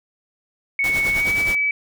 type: tone with pitch glide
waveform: sine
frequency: 2217 to 2291 Hz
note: C#7 to D7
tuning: 0 to -44 cents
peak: -17 dBFS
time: 0.79-1.71 s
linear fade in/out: 2 ms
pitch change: +56 cents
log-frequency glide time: 1.13-1.36 s
type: noise with tremolo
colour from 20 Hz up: pink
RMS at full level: -28 dBFS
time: 0.84-1.55 s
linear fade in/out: 0 ms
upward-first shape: sine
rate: 9.5 Hz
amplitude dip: 60%
effects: none